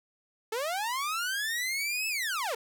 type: linear two-way sweep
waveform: sawtooth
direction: up then down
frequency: 421.6 to 2632 to 421.6 Hz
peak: -26 dBFS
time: 0.52-2.55 s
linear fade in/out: 5 ms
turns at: 2.08 s
effects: none